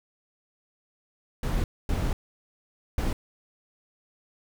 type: noise bursts at uneven times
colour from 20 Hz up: brown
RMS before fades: -26 dBFS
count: 3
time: 1.43-1.64 / 1.89-2.13 / 2.98-3.13 s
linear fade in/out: 2 ms
effects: none